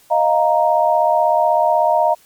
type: chord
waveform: sine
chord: Eb suspended second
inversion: none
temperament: equal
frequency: 622.3 / 698.5 / 932.3 Hz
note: Eb5 / F5 / Bb5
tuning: 0 / 0 / 0 cents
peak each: -16 dBFS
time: 0.1-2.15 s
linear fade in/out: 20 ms
effects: white hiss -51 dBFS RMS until 2.25 s + MP3 96 kbps